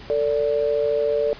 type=tone pair together; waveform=sine; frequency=446.7 / 581 Hz; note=A4 / D5; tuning=+26 / -19 cents; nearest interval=perfect fourth; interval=455 cents; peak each=-21 dBFS; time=0.1-1.33 s; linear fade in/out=0 ms; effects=pink hiss -41 dBFS RMS until 1.39 s + resampled to 11025 Hz